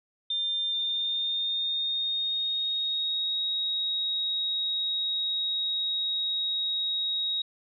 sine tone with pitch glide, 3600 to 3786 Hz, A7 to A#7, +39 to +26 cents, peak -26 dBFS, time 0.3-7.42 s, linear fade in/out 5 ms, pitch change +87 cents, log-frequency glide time 0.68-3.41 s, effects none

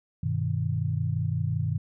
sine chord, G augmented, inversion none, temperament equal, 98 / 123.47 / 155.56 Hz, G2 / B2 / D#3, 0 / 0 / 0 cents, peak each -29 dBFS, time 0.23-1.78 s, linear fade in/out 5 ms, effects none

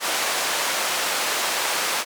pink band-pass noise, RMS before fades -24 dBFS, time 0-2.05 s, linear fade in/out 50 ms, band 660 to 11000 Hz, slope 12 dB/octave, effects none

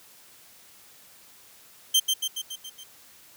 sawtooth tone with echo, 3136 Hz, G7, in tune, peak -14 dBFS, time 1.94-2 s, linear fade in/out 10 ms, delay 140 ms, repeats 6, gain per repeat -4 dB, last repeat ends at 2.84 s, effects white hiss -53 dBFS RMS until 3.36 s + high-pass 60 Hz 12 dB/octave

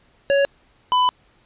square tone pair in turn, 558 / 999.7 Hz, C#5 / B5, +11 / +21 cents, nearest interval minor seventh, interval 1010 cents, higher second, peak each -15 dBFS, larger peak neither, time 0.3-0.45 / 0.92-1.09 s, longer second, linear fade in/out 0 ms, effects pink hiss -58 dBFS RMS until 1.45 s + resampled to 8000 Hz

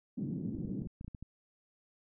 pink band-pass noise, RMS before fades -38 dBFS, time 0.17-0.87 s, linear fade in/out 10 ms, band 150 to 260 Hz, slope 24 dB/octave
clicks, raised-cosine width 5 ms, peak -32 dBFS, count 11, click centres 0.55 / 0.588 / 0.652 / 0.691 / 0.819 / 0.87 / 1.011 / 1.046 / 1.08 / 1.148 / 1.226 s
effects none

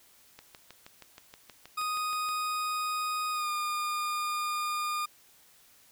click train, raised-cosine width 0.2 ms, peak -29 dBFS, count 13, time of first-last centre 0.39-2.289 s, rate 6.32 Hz
40% pulse tone with pitch glide, 1244.5 to 1214 Hz, D#6 to D#6, 0 to -43 cents, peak -29 dBFS, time 1.77-5.06 s, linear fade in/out 10 ms, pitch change -43 cents, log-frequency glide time 3.32-3.49 s
effects white hiss -60 dBFS RMS until 5.91 s

